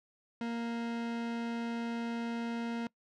40% pulse tone, 233.1 Hz, A#3, in tune, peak -33 dBFS, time 0.41-2.87 s, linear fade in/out 2 ms, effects noise-tail reverb RT60 0.1 s tail -23 dB re dry + low-pass 4000 Hz 12 dB/octave

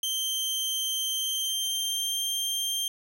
sawtooth tone with pitch glide, 3136 to 3172 Hz, G7 to G7, 0 to +20 cents, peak -24 dBFS, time 0.03-2.88 s, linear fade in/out 2 ms, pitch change +20 cents, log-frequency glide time 1.14-2.23 s, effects none

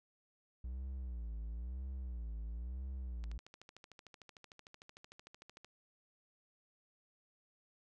triangle tone with vibrato, 60.1 Hz, B1, 46 cents flat, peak -38 dBFS, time 0.64-3.38 s, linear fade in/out 5 ms, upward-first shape sine, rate 1 Hz, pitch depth 160 cents each way
click train, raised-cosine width 0.2 ms, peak -36 dBFS, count 33, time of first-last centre 3.24-5.646 s, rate 13.3 Hz
effects none

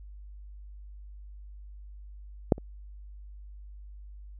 clicks, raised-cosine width 2 ms, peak -6 / -28 dBFS, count 2, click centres 2.522 / 2.581 s, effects added 50 Hz sine -43 dBFS peak until 4.39 s

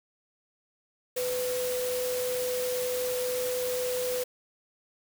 sine tone in noise, 500 Hz, B4, 21 cents sharp, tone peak -28 dBFS, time 1.16-4.24 s, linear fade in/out 10 ms, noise white, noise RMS -36 dBFS, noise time 1.16-4.24 s, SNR +5 dB, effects none

